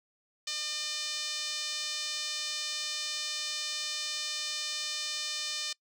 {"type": "tone with band-pass filter", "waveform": "5% pulse", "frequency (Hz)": 603, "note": "D5", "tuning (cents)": 46, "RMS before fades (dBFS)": -35, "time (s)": [0.47, 5.73], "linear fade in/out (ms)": 5, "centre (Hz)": 4500, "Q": 1.2, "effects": ["noise-tail reverb RT60 0.1 s tail -24 dB re dry"]}